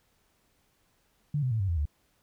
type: tone with pitch steps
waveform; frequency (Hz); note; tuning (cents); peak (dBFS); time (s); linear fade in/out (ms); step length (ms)
sine; 146.83 / 127.82 / 111.28 / 96.87 / 84.33 / 73.42; D3 / C3 / A2 / G2 / E2 / D2; 0 / -40 / +20 / -20 / +40 / 0; -25; 1.34-1.856; 5; 86
effects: pink hiss -70 dBFS RMS until 2.22 s